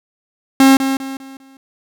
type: tone with echo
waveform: 45% pulse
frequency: 268.6 Hz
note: C4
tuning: 46 cents sharp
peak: -6 dBFS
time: 0.6-0.77 s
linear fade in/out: 2 ms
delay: 200 ms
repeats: 4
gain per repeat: -9 dB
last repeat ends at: 1.57 s
effects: none